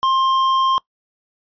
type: tone with tanh clipping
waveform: sine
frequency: 1058 Hz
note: C6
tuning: 19 cents sharp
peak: -16 dBFS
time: 0.03-0.78 s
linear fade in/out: 0 ms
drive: 17 dB
effects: noise-tail reverb RT60 0.1 s tail -23 dB re dry + resampled to 11025 Hz